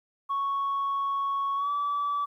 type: tone with pitch glide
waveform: sine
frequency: 1108.7 to 1152.4 Hz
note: C#6 to D6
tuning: 0 to -33 cents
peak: -24 dBFS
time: 0.29-2.26 s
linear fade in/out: 20 ms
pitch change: +67 cents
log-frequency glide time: 1.56-1.7 s
effects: tanh soft clip ceiling -23 dBFS + 11-bit

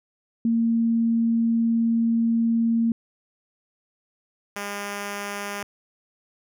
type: tone pair in turn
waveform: sine / 5% pulse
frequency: 229.7 / 202.8 Hz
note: A#3 / G#3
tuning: -25 / -41 cents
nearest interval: major second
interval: 216 cents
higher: first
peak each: -18 dBFS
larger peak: neither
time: 0.45-2.92 / 4.56-5.63 s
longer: first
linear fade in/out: 2 ms
effects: none

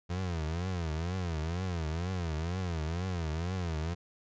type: tone with vibrato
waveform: 30% pulse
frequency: 85.2 Hz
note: F2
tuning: 42 cents flat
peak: -29 dBFS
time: 0.09-3.95 s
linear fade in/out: 20 ms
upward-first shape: triangle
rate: 2.1 Hz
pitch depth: 200 cents each way
effects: resampled to 16000 Hz

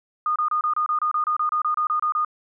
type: tone bursts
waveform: sine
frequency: 1226 Hz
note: D#6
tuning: 26 cents flat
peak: -19 dBFS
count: 16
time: 0.26-2.248 s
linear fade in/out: 2 ms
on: 98 ms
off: 28 ms
effects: none

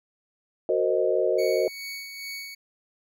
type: chord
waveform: sine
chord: C half-diminished seventh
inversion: second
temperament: equal with one note detuned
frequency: 370 / 458.7 / 523.3 / 622.3 Hz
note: Gb4 / Bb4 / C5 / Eb5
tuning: 0 / -28 / 0 / 0 cents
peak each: -26 dBFS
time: 0.69-1.68 s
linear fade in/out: 2 ms
type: tone with tremolo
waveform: 25% pulse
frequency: 2232 Hz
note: C#7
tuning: 11 cents sharp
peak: -29 dBFS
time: 1.38-2.55 s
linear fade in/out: 10 ms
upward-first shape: sine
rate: 2.4 Hz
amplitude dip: 45%
effects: none

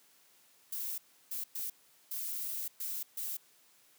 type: noise bursts at uneven times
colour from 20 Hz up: violet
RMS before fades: -38 dBFS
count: 6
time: 0.72-0.98 / 1.31-1.44 / 1.55-1.7 / 2.11-2.68 / 2.8-3.03 / 3.17-3.37 s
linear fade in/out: 5 ms
effects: white hiss -65 dBFS RMS until 3.98 s + high-pass 150 Hz 12 dB/octave

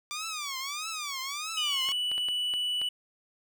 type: tone with vibrato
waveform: 10% pulse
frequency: 1174.7 Hz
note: D6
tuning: in tune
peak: -25 dBFS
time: 0.11-1.92 s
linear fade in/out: 0 ms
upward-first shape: triangle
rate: 1.6 Hz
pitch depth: 220 cents each way
type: tone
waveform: triangle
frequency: 2960 Hz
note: F#7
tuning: in tune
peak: -26 dBFS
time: 1.57-2.89 s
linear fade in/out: 5 ms
type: clicks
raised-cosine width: 0.3 ms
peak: -25 dBFS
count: 6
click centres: 1.889 / 2.116 / 2.18 / 2.286 / 2.538 / 2.816 s
effects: none

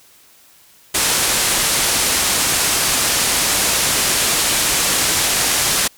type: low-pass noise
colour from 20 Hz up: white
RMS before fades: -17 dBFS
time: 0.94-5.88 s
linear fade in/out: 10 ms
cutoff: 11000 Hz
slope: 24 dB/octave
effects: white hiss -49 dBFS RMS until 5.97 s

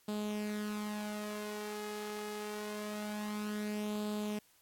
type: tone with flanger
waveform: sawtooth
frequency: 210 Hz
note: G#3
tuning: 19 cents sharp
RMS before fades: -39 dBFS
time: 0.08-4.39 s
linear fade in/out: 5 ms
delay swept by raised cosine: 0.25 to 2.45 ms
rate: 0.25 Hz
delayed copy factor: +0.55
effects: white hiss -68 dBFS RMS until 4.61 s + AAC 64 kbps

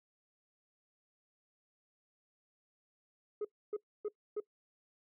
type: tone bursts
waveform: sine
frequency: 420 Hz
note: G#4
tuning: 19 cents sharp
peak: -31 dBFS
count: 4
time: 3.41-4.402 s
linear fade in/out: 5 ms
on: 38 ms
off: 280 ms
effects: noise-tail reverb RT60 0.1 s tail -22 dB re dry + tanh soft clip ceiling -33 dBFS

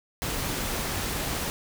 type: noise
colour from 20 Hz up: pink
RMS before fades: -30 dBFS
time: 0.22-1.5 s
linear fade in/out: 0 ms
effects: none

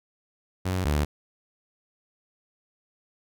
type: tone pair in turn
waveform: sawtooth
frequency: 92.5 / 73.86 Hz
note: F#2 / D2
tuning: 0 / +10 cents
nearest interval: major third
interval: 390 cents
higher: first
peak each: -21 / -18 dBFS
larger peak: second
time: 0.65-0.85 / 0.85-1.05 s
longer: neither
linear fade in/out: 10 ms
effects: none

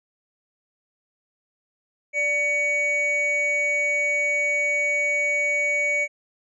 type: tone pair together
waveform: triangle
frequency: 587.3 / 2250 Hz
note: D5 / C#7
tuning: 0 / +25 cents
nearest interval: octave + major seventh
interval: 2325 cents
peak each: -27 / -19 dBFS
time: 2.13-6.08 s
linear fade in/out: 50 ms
effects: resampled to 22050 Hz

